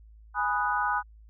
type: chord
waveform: sine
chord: G# minor seventh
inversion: none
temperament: equal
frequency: 830.6 / 987.8 / 1244.5 / 1480 Hz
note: G#5 / B5 / D#6 / F#6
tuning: 0 / 0 / 0 / 0 cents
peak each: -30 dBFS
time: 0.34-1.03 s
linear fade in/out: 50 ms
effects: added 54 Hz sine -49 dBFS peak until 1.29 s